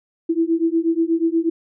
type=beating tone pair; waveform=sine; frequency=326.1 / 334.4 Hz; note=E4 / E4; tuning=-19 / +25 cents; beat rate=8.3 Hz; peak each=-19 dBFS; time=0.29-1.5 s; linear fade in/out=10 ms; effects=none